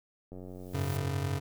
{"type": "noise with exponential growth", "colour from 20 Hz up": "blue", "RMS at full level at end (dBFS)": -43, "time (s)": [0.32, 0.97], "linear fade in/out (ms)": 5, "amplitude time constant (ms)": 140}
{"type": "click train", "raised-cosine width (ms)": 2, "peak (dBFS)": -32, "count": 72, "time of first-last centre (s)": [0.32, 1.094], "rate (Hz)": 91.7}
{"type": "chord", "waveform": "square", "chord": "F# suspended second", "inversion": "none", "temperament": "just", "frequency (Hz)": [92.5, 104.06, 138.75], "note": ["F#2", "G#2", "C#3"], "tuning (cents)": [0, 4, 2], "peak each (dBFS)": [-34, -39, -34], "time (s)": [0.73, 1.4], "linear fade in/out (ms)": 20}
{"effects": []}